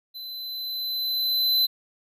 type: tone with level ramp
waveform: square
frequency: 4033 Hz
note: B7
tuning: 36 cents sharp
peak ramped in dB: -36 to -18 dBFS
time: 0.14-1.67 s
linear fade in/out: 20 ms
effects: none